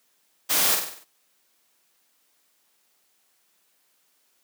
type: noise with echo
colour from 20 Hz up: white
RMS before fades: -22 dBFS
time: 0.49-0.76 s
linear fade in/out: 20 ms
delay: 48 ms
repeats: 6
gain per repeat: -5 dB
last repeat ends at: 1.048 s
effects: white hiss -67 dBFS RMS until 4.43 s + high-pass 200 Hz 12 dB/octave